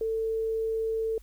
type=tone; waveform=sine; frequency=446 Hz; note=A4; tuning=23 cents sharp; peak=-26 dBFS; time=0.01-1.18 s; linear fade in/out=2 ms; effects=added 50 Hz sine -48 dBFS peak until 1.22 s + white hiss -63 dBFS RMS until 1.22 s